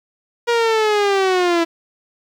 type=linear sweep; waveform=sawtooth; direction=down; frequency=477.5 to 330.4 Hz; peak=-10 dBFS; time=0.47-1.65 s; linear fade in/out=20 ms; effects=low-pass 5000 Hz 12 dB/octave + 8-bit